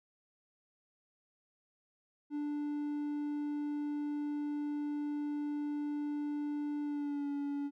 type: tone with pitch glide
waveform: triangle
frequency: 293.7 to 285 Hz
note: D4 to C#4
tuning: 0 to +48 cents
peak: -32 dBFS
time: 2.3-7.71 s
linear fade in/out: 50 ms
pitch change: -52 cents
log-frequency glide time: 6.82-7.28 s
effects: none